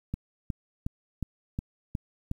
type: click train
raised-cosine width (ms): 5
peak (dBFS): -18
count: 7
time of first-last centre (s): 0.14-2.314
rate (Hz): 2.76
effects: 9-bit